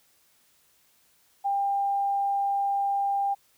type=tone; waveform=sine; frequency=797 Hz; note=G5; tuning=28 cents sharp; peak=-23 dBFS; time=1.44-3.35 s; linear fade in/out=20 ms; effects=white hiss -64 dBFS RMS until 3.57 s